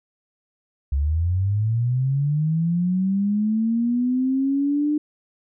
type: linear sweep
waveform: sine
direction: up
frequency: 66.6 to 301.9 Hz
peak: -18 dBFS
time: 0.92-4.98 s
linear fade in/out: 5 ms
effects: none